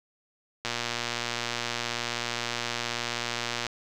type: click train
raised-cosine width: 0.2 ms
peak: -12 dBFS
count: 360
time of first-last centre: 0.65-3.667 s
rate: 119 Hz
effects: none